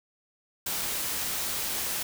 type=noise; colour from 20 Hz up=white; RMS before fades=-31 dBFS; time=0.66-2.03 s; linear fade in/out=5 ms; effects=none